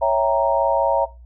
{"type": "chord", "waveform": "sine", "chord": "C# diminished seventh", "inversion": "none", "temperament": "equal", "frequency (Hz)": [554.4, 659.3, 784, 932.3], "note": ["C#5", "E5", "G5", "Bb5"], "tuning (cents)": [0, 0, 0, 0], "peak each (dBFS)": [-20, -19, -25, -20], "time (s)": [0.01, 1.06], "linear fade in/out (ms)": 20, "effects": ["noise-tail reverb RT60 0.3 s tail -19 dB re dry", "added 60 Hz sine -40 dBFS peak until 1.25 s"]}